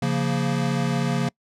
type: chord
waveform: square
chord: Bb minor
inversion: first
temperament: equal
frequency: 138.59 / 174.61 / 233.1 Hz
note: Db3 / F3 / Bb3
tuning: 0 / 0 / 0 cents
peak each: -25 / -27 / -27 dBFS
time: 0.02-1.29 s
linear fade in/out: 5 ms
effects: noise-tail reverb RT60 0.1 s tail -26 dB re dry + low-pass 8000 Hz 12 dB/octave